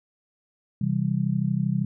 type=chord; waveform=sine; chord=C major; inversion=none; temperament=just; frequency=130.81 / 163.52 / 196.22 Hz; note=C3 / E3 / G3; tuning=0 / -14 / +2 cents; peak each=-26 dBFS; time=0.81-1.85 s; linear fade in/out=5 ms; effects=none